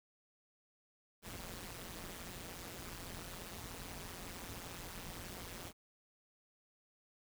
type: noise with amplitude modulation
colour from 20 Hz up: pink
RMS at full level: -44 dBFS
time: 1.22-5.73 s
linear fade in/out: 50 ms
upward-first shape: sine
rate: 176 Hz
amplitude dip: 90%
effects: none